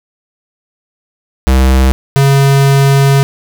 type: tone pair in turn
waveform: square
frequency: 65.41 / 138.04 Hz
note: C2 / C#3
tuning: 0 / -7 cents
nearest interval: octave + minor second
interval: 1293 cents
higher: second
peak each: -6 dBFS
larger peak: neither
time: 1.47-1.92 / 2.16-3.23 s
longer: second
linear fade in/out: 0 ms
effects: none